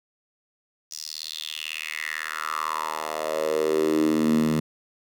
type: tone with high-pass filter sweep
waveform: 10% pulse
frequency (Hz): 78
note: D#2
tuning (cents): +5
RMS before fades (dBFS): -26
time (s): 0.91-4.6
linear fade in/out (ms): 5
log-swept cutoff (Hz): 5700 to 180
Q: 5
effects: none

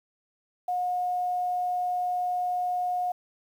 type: tone with quantisation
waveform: sine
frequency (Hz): 721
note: F#5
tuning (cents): -45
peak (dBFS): -25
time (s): 0.68-3.12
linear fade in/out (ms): 5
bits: 9
effects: none

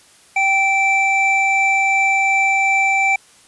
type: tone pair together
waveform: triangle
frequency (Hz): 778.9 / 2334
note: G5 / D7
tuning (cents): -11 / -11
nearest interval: octave + perfect fifth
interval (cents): 1900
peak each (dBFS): -16 / -13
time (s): 0.36-3.16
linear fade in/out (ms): 5
effects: white hiss -49 dBFS RMS until 3.47 s + resampled to 24000 Hz

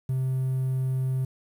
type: tone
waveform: triangle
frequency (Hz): 130.7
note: C3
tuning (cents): -1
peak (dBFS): -21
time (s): 0.09-1.25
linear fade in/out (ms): 5
effects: tanh soft clip ceiling -17 dBFS + 9-bit

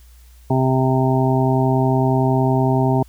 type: harmonic tone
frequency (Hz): 130.81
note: C3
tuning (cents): 0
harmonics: 1 / 2 / 3 / 5 / 6 / 7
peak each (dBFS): -17 / -20 / -22 / -24 / -25 / -25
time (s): 0.5-3.03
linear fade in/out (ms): 5
effects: added 60 Hz sine -43 dBFS peak until 3.08 s + white hiss -55 dBFS RMS until 3.08 s

